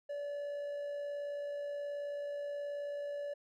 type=tone with amplitude modulation; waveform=triangle; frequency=576 Hz; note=D5; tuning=34 cents flat; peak=-34 dBFS; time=0.09-3.34 s; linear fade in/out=10 ms; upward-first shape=sine; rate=58.7 Hz; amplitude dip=30%; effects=none